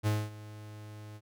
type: tone with ADSR envelope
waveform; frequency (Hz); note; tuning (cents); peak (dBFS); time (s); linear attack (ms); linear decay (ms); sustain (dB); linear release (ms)
45% pulse; 105.9; G#2; +34; -25; 0.03-1.21; 37; 230; -19; 52
effects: none